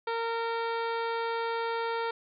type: harmonic tone with a mistuned harmonic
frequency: 460 Hz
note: A#4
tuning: 23 cents flat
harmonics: 1 / 2 / 3 / 4 / 5 / 6 / 7 / 8 / 9 / 10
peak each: -32 / -33 / -37 / -43 / -44 / -52 / -49 / -48 / -53 / -52 dBFS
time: 0.07-2.11 s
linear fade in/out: 5 ms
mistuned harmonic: 6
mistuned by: -28 cents
effects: none